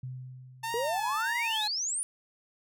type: tone with exponential decay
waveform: sine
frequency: 128.1 Hz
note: C3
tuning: 36 cents flat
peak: -34 dBFS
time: 0.03-1.46 s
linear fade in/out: 5 ms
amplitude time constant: 310 ms
type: tone with vibrato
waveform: sawtooth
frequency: 895 Hz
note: A5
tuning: 29 cents sharp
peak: -28 dBFS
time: 0.63-1.68 s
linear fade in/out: 10 ms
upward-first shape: triangle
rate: 1.7 Hz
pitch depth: 110 cents each way
type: exponential sweep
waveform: sine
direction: up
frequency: 440 to 9956 Hz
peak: -29 dBFS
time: 0.74-2.03 s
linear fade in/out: 0 ms
effects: none